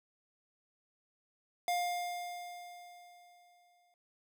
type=tone with exponential decay; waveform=square; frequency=706 Hz; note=F5; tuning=19 cents sharp; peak=-30 dBFS; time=1.68-3.94 s; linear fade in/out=1 ms; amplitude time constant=490 ms; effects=none

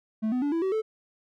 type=tone with pitch steps; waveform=triangle; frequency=218.7 / 251.2 / 288.6 / 331.5 / 380.8 / 437.4 Hz; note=A3 / B3 / D4 / E4 / F#4 / A4; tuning=-10 / +30 / -30 / +10 / +50 / -10 cents; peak=-22 dBFS; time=0.22-0.82 s; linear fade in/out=20 ms; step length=100 ms; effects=none

